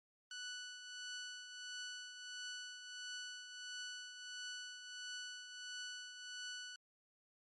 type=tone with tremolo; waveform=15% pulse; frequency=1483 Hz; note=F#6; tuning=4 cents sharp; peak=-37 dBFS; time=0.31-6.76 s; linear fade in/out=2 ms; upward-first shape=triangle; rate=1.5 Hz; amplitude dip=60%; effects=MP3 48 kbps